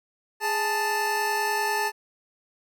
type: tone pair together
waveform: 25% pulse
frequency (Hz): 415.3 / 880.7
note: G#4 / A5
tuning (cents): 0 / +1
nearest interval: octave + minor second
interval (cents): 1301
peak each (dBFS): -26 / -21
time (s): 0.4-1.92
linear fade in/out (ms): 50
effects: none